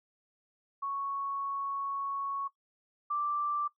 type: tone pair in turn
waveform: sine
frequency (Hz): 1108.7 / 1174.6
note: C#6 / D6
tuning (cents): 0 / 0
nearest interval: minor second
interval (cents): 100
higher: second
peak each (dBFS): -32 / -29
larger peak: second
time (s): 0.82-2.48 / 3.1-3.68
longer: first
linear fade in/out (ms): 10
effects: noise-tail reverb RT60 0.1 s tail -17 dB re dry